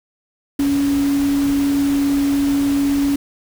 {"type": "tone in noise", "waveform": "sine", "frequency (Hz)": 281.1, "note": "C#4", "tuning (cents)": 24, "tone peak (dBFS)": -14, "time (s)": [0.59, 3.16], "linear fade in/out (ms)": 5, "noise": "pink", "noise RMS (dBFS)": -30, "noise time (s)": [0.59, 3.16], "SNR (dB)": 13, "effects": []}